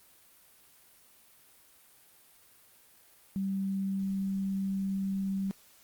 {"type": "tone", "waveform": "sine", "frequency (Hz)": 194.1, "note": "G3", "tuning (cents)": -17, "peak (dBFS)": -29, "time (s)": [3.36, 5.51], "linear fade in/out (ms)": 0, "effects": ["white hiss -60 dBFS RMS until 5.83 s", "Opus 32 kbps"]}